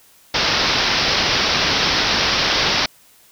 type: low-pass noise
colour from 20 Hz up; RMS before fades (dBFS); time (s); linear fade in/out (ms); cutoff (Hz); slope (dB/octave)
white; -18; 0.34-2.86; 5; 5600; 96
effects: white hiss -51 dBFS RMS until 3.31 s